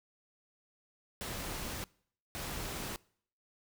pink noise bursts at uneven times, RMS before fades -40 dBFS, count 2, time 1.21-1.84 / 2.35-2.96 s, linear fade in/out 0 ms, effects noise-tail reverb RT60 0.6 s tail -24 dB re dry

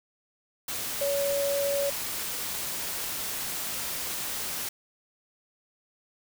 sine tone in noise, 563 Hz, C#5, 27 cents sharp, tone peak -25 dBFS, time 1.01-1.9 s, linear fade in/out 5 ms, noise white, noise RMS -33 dBFS, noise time 0.68-4.69 s, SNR +5 dB, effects none

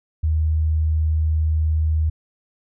sine tone, 78.4 Hz, D#2, 14 cents sharp, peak -16 dBFS, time 0.23-2.1 s, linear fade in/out 10 ms, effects none

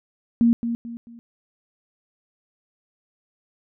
sine tone with echo, 233.8 Hz, A#3, 5 cents sharp, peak -13 dBFS, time 0.41-0.53 s, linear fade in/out 0 ms, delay 220 ms, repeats 3, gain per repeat -9 dB, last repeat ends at 1.19 s, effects none

